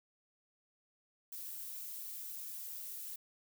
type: noise with flanger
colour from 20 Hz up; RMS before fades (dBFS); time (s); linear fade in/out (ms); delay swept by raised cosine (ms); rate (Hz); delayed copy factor
violet; -45; 1.32-3.16; 5; 0.67 to 3.97; 4; +0.55
effects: none